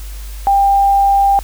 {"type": "tone", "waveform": "sine", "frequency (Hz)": 794, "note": "G5", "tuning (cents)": 22, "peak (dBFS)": -8, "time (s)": [0.47, 1.39], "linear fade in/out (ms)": 0, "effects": ["added 50 Hz sine -25 dBFS peak until 1.43 s", "white hiss -38 dBFS RMS until 1.43 s"]}